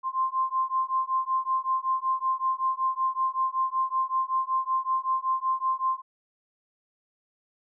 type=beating tone pair; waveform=sine; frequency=1046.5 / 1051.8 Hz; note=C6 / C6; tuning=0 / +9 cents; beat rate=5.3 Hz; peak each=-27 dBFS; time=0.03-6.02 s; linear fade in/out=50 ms; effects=none

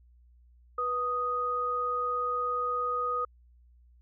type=tone pair together; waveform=sine; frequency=490.8 / 1244.5 Hz; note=B4 / D#6; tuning=-11 / 0 cents; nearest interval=octave + major third; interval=1611 cents; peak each=-35 / -28 dBFS; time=0.78-3.25 s; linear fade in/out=5 ms; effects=added 60 Hz sine -56 dBFS peak until 4.01 s

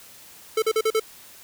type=tone bursts; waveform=square; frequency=440 Hz; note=A4; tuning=in tune; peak=-19 dBFS; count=5; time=0.57-0.998 s; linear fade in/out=5 ms; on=52 ms; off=42 ms; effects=white hiss -47 dBFS RMS until 1.43 s

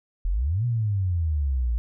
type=exponential two-way sweep; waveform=sine; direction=up then down; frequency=38.42 to 123.47 to 55.8 Hz; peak=-21 dBFS; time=0.25-1.78 s; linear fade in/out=0 ms; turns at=0.65 s; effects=none

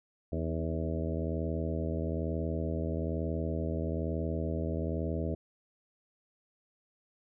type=harmonic tone with a mistuned harmonic; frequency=81.1 Hz; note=E2; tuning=28 cents flat; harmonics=1 / 2 / 3 / 4 / 5 / 6 / 7 / 8; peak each=-34 / -37 / -39 / -40 / -41 / -42 / -42 / -43 dBFS; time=0.32-5.35 s; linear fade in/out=5 ms; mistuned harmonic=4; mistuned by=-45 cents; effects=none

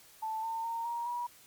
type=tone with pitch steps; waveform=sine; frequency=880 / 900 / 920.6 / 941.5 / 963 Hz; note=A5 / A5 / A#5 / A#5 / B5; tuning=0 / +39 / -22 / +17 / -44 cents; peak=-33 dBFS; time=0.22-1.27 s; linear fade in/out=10 ms; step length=210 ms; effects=white hiss -58 dBFS RMS until 1.46 s + Opus 48 kbps

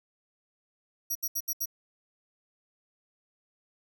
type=tone bursts; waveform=15% pulse; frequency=5750 Hz; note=F8; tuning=50 cents sharp; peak=-23 dBFS; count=5; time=1.1-1.658 s; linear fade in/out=10 ms; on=54 ms; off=72 ms; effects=none

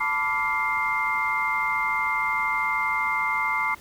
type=tone cluster; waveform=sine; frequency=883 / 996 / 1164 / 1394 / 2103 Hz; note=A5 / B5 / D6 / F6 / C7; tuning=+6 / +14 / -16 / -4 / +8 cents; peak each=-30 / -31 / -28 / -34 / -25 dBFS; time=0-3.75 s; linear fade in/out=10 ms; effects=pink hiss -49 dBFS RMS until 3.8 s

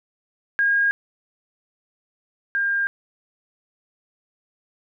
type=tone pair in turn; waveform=sine; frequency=1627 / 1604.6 Hz; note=G#6 / G6; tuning=-36 / +40 cents; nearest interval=unison; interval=24 cents; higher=first; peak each=-16 / -19 dBFS; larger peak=first; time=0.59-0.91 / 2.55-2.87 s; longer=neither; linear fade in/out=0 ms; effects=none

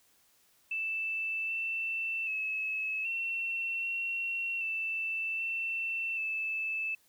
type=tone with pitch steps; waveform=sine; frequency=2646 / 2672 / 2585 / 2709 / 2727 / 2657 / 2685 / 2627 Hz; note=E7 / E7 / E7 / E7 / F7 / E7 / E7 / E7; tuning=+6 / +23 / -34 / +47 / -42 / +13 / +31 / -7 cents; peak=-31 dBFS; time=0.71-6.95 s; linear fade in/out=5 ms; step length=780 ms; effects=white hiss -67 dBFS RMS until 7.08 s

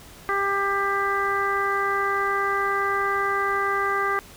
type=harmonic tone; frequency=396.7 Hz; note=G4; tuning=21 cents sharp; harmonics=1 / 2 / 3 / 4 / 5; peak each=-28 / -31 / -24 / -28 / -30 dBFS; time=0.29-4.19 s; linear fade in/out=0 ms; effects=pink hiss -46 dBFS RMS until 4.36 s

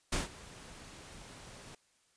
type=noise with ADSR envelope; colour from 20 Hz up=pink; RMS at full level=-31 dBFS; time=0.12-1.75 s; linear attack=8 ms; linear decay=150 ms; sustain=-20 dB; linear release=4 ms; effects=white hiss -71 dBFS RMS until 2.16 s + resampled to 22050 Hz

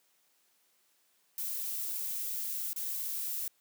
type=noise with dropouts; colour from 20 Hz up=violet; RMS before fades=-36 dBFS; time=1.38-3.48 s; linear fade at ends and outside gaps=2 ms; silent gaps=2.732-2.761 s; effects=white hiss -71 dBFS RMS until 3.6 s + high-pass 200 Hz 12 dB/octave

